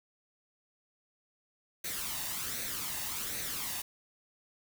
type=noise with flanger; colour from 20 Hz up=white; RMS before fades=-37 dBFS; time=1.84-3.82 s; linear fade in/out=5 ms; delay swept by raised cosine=0.48 to 1.1 ms; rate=1.3 Hz; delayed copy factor=+0.55; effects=none